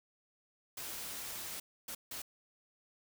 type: noise bursts at uneven times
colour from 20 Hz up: white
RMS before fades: -43 dBFS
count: 3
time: 0.77-1.6 / 1.88-1.95 / 2.11-2.22 s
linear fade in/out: 5 ms
effects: none